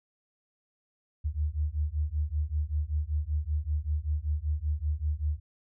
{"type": "beating tone pair", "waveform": "sine", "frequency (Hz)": [73, 78.2], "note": ["D2", "D#2"], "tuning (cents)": [-10, 9], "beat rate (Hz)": 5.2, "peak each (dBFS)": -30, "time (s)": [1.24, 5.4], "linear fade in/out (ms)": 20, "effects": []}